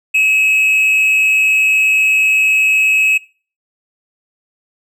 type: tone with amplitude modulation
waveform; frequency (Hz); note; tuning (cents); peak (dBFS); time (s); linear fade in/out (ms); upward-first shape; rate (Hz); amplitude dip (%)
triangle; 2572; E7; -43; -6; 0.14-3.18; 10; sine; 205; 45
effects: noise-tail reverb RT60 0.4 s tail -22 dB re dry